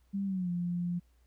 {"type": "tone with pitch glide", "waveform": "sine", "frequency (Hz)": [197.6, 175.03], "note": ["G3", "F3"], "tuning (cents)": [14, 4], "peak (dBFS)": -30, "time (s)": [0.13, 1], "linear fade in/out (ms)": 20, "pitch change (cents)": -210, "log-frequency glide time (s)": [0.25, 0.5], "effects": ["added 60 Hz sine -63 dBFS peak until 1.26 s", "pink hiss -75 dBFS RMS until 1.26 s"]}